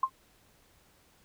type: tone with exponential decay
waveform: sine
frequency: 1055 Hz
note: C6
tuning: 14 cents sharp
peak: -19 dBFS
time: 0.03-0.1 s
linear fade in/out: 5 ms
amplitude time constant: 15 ms
effects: pink hiss -64 dBFS RMS until 1.24 s